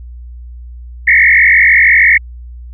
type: tone with frequency modulation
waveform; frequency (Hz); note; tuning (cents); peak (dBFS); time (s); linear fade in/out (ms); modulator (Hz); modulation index
sine; 2018; B6; +37; -4; 1.07-2.18; 10; 46.2; 4.7
effects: added 60 Hz sine -27 dBFS peak until 2.73 s